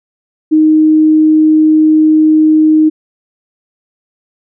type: tone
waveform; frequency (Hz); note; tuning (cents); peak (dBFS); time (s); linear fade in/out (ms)
sine; 311.1; D#4; 0; -4; 0.51-2.9; 20
effects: none